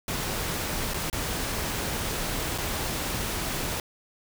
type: noise with dropouts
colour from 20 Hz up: pink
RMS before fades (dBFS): -30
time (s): 0.08-3.8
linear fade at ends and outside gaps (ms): 2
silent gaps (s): 0.937-0.942 / 1.1-1.128 / 2.579-2.583
effects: none